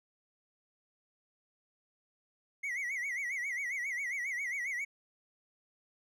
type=tone with vibrato; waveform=triangle; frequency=2079 Hz; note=C7; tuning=12 cents flat; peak=-32 dBFS; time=2.63-4.85 s; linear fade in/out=10 ms; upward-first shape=sine; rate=7.4 Hz; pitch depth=150 cents each way; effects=none